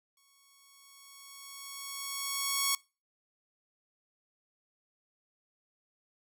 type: tone with exponential growth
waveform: 5% pulse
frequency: 1108.7 Hz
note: C#6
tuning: in tune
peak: -14 dBFS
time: 0.17-2.75 s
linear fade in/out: 2 ms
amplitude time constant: 560 ms
effects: noise-tail reverb RT60 0.3 s tail -23 dB re dry